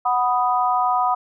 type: chord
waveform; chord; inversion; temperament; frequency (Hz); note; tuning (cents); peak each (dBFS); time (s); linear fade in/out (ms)
sine; B major; second; equal; 740 / 987.8 / 1244.5; F#5 / B5 / D#6; 0 / 0 / 0; -20 / -21 / -22; 0.05-1.15; 10
effects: none